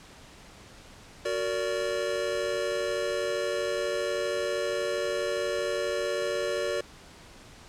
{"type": "chord", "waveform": "square", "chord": "Gb augmented", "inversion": "none", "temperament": "just", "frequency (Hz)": [370, 462.5, 578.1], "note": ["Gb4", "Bb4", "D5"], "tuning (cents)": [0, -14, -27], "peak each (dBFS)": [-34, -33, -31], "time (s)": [1.25, 6.81], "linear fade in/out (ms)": 5, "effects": ["pink hiss -50 dBFS RMS until 7.68 s", "low-pass 8000 Hz 12 dB/octave"]}